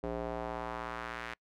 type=tone with band-pass filter sweep; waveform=square; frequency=58.27 Hz; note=A#1; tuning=in tune; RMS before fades=-39 dBFS; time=0.03-1.34 s; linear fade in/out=5 ms; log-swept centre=480 to 1900 Hz; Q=1.5; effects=noise-tail reverb RT60 0.1 s tail -26 dB re dry